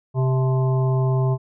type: harmonic tone with a mistuned harmonic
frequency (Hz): 130.81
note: C3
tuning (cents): 0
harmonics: 1 / 3 / 5 / 7 / 8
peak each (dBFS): -17 / -27 / -31 / -34 / -35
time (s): 0.14-1.38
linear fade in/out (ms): 50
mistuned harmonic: 7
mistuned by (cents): -80
effects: none